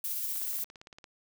violet noise with tremolo, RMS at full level -33 dBFS, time 0.04-0.64 s, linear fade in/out 2 ms, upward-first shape sine, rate 16 Hz, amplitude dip 25%
click train, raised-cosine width 0.2 ms, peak -31 dBFS, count 13, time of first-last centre 0.36-1.042 s, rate 17.6 Hz
effects none

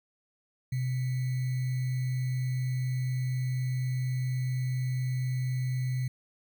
sine tone with sample-and-hold, 127.9 Hz, C3, 39 cents flat, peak -27 dBFS, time 0.72-6.08 s, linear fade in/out 5 ms, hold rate 2100 Hz, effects none

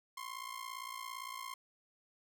sawtooth ring-modulated tone, 1059 Hz, C6, 21 cents sharp, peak -36 dBFS, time 0.17-1.54 s, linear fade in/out 2 ms, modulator 28.8 Hz, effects none

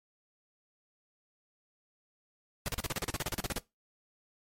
pink noise bursts, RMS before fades -33 dBFS, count 16, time 2.66-3.583 s, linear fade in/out 0 ms, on 23 ms, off 37 ms, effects noise-tail reverb RT60 0.2 s tail -20 dB re dry + MP3 64 kbps

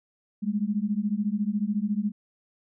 sine beating tone pair, 200.8 / 214.8 Hz, G3 / A3, +42 / -41 cents, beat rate 14 Hz, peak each -27 dBFS, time 0.42-2.12 s, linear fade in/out 20 ms, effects none

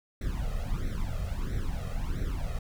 brown noise with flanger, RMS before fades -31 dBFS, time 0.21-2.59 s, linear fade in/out 5 ms, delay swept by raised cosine 0.51 to 1.61 ms, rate 1.5 Hz, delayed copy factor +1, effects none

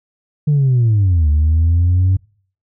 sine linear two-way sweep, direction down then up, 152 to 73.42 to 95.5 Hz, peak -8 dBFS, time 0.47-2.17 s, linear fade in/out 10 ms, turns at 1.29 s, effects noise-tail reverb RT60 0.5 s tail -26 dB re dry + tanh soft clip ceiling -8 dBFS

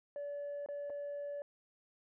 sine tone with dropouts, 575 Hz, D5, 37 cents flat, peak -37 dBFS, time 0.16-1.42 s, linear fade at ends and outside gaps 1 ms, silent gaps 0.661-0.687 / 0.898-0.902 s, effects tanh soft clip ceiling -37 dBFS

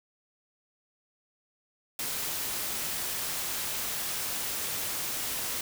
white noise, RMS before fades -33 dBFS, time 1.99-5.61 s, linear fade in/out 2 ms, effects none

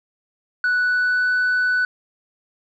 sine tone with pitch glide, 1480 to 1492 Hz, F#6 to F#6, 0 to +14 cents, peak -14 dBFS, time 0.64-1.85 s, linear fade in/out 2 ms, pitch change +14 cents, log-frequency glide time 0.76-1.33 s, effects tanh soft clip ceiling -15 dBFS

